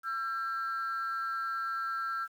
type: tone pair together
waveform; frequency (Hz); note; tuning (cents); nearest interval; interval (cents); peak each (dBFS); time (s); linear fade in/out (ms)
sine; 1345.4 / 1600; E6 / G6; +35 / +35; minor third; 300; -31 / -36; 0.03-2.28; 50
effects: tanh soft clip ceiling -28 dBFS + 10-bit